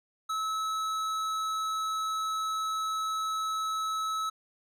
sine tone with tanh clipping, 1297 Hz, E6, 28 cents flat, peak -31 dBFS, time 0.29-4.3 s, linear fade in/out 10 ms, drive 15 dB, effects none

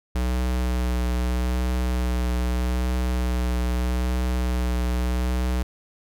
square tone with vibrato, 61.74 Hz, B1, in tune, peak -22 dBFS, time 0.15-5.63 s, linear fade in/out 5 ms, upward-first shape triangle, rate 0.8 Hz, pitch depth 21 cents each way, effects none

